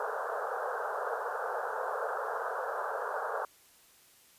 pink band-pass noise, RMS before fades -35 dBFS, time 0-3.45 s, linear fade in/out 2 ms, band 430 to 1600 Hz, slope 96 dB/octave, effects white hiss -61 dBFS RMS until 4.38 s + resampled to 32000 Hz

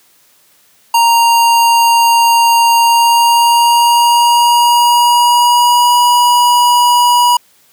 square tone with pitch glide, 932.3 to 969.6 Hz, A#5 to B5, 0 to -32 cents, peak -7 dBFS, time 0.94-7.37 s, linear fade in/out 5 ms, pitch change +68 cents, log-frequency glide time 2.78-5.97 s, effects white hiss -50 dBFS RMS until 7.72 s + high-pass 100 Hz 12 dB/octave

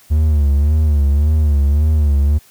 triangle tone with vibrato, 73.9 Hz, D2, 11 cents sharp, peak -8 dBFS, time 0.1-2.39 s, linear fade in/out 20 ms, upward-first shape sine, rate 1.8 Hz, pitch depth 91 cents each way, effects white hiss -48 dBFS RMS until 2.5 s

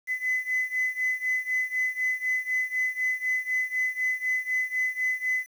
sine beating tone pair, 2016 / 2020 Hz, B6 / B6, +35 / +39 cents, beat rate 4 Hz, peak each -26 / -28 dBFS, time 0.07-5.47 s, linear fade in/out 50 ms, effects tanh soft clip ceiling -19 dBFS + 8-bit

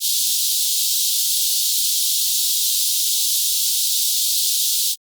pink high-pass noise, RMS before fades -19 dBFS, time 0-4.96 s, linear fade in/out 50 ms, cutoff 3400 Hz, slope 48 dB/octave, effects Opus 32 kbps

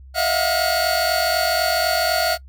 45% pulse tone cluster, 636 / 680 / 728 / 1424 / 4488 Hz, D#5 / F5 / F#5 / F6 / C#8, +38 / -46 / -28 / +33 / +21 cents, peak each -24 dBFS, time 0.14-2.38 s, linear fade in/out 50 ms, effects noise-tail reverb RT60 0.1 s tail -21 dB re dry + added 66 Hz sine -39 dBFS peak until 2.48 s

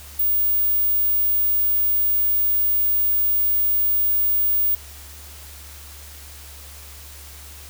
sine tone, 15500 Hz, B9, 34 cents flat, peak -16 dBFS, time 0.19-4.75 s, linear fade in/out 5 ms, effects added 72 Hz sine -41 dBFS peak until 7.69 s + white hiss -42 dBFS RMS until 7.69 s

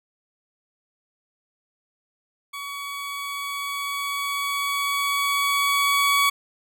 20% pulse tone with level ramp, 1129 Hz, C#6, 31 cents sharp, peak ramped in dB -27 to -12 dBFS, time 2.53-6.3 s, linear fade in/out 10 ms, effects none

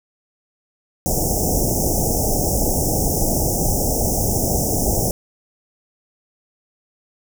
pink band-stop noise, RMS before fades -19 dBFS, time 1.06-5.11 s, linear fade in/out 0 ms, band 830 to 5400 Hz, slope 96 dB/octave, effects none

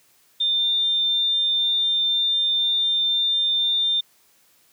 sine tone, 3599 Hz, A7, 38 cents sharp, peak -18 dBFS, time 0.4-4.01 s, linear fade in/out 10 ms, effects white hiss -59 dBFS RMS until 4.72 s + high-pass 80 Hz 12 dB/octave

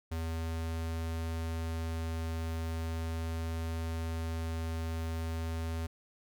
square tone, 81.8 Hz, E2, 13 cents flat, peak -34 dBFS, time 0.11-5.87 s, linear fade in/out 10 ms, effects none

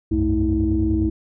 sine tone cluster, 64.7 / 91 / 100.8 / 219.8 / 322 Hz, C2 / F#2 / G2 / A3 / E4, -19 / -28 / +49 / -2 / -41 cents, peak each -22 / -25 / -27 / -26 / -19 dBFS, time 0.11-1.1 s, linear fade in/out 10 ms, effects tanh soft clip ceiling -8 dBFS

